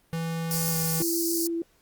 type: tone with pitch glide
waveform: square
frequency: 164.81 to 162.82 Hz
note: E3 to E3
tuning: 0 to -21 cents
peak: -28 dBFS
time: 0.13-1.02 s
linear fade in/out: 0 ms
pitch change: -21 cents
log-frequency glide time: 0.7-0.76 s
type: high-pass noise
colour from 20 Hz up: white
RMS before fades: -29 dBFS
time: 0.51-1.47 s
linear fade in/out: 0 ms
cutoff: 4400 Hz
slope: 96 dB/octave
type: tone with vibrato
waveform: sine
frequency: 335.4 Hz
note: E4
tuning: 30 cents sharp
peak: -26 dBFS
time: 1-1.62 s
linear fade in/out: 2 ms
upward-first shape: square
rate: 6.7 Hz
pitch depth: 8 cents each way
effects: pink hiss -64 dBFS RMS until 1.81 s + Opus 32 kbps